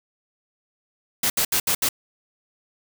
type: noise bursts at uneven times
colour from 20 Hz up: white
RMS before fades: -21 dBFS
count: 5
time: 1.23-1.3 / 1.37-1.45 / 1.52-1.6 / 1.67-1.75 / 1.82-1.89 s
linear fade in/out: 5 ms
effects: none